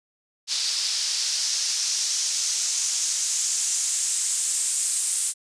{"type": "noise with band-pass filter sweep", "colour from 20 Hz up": "white", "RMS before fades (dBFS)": -25, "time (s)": [0.47, 5.34], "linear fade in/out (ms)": 50, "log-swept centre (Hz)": [4700, 8500], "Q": 2.6, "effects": ["resampled to 22050 Hz"]}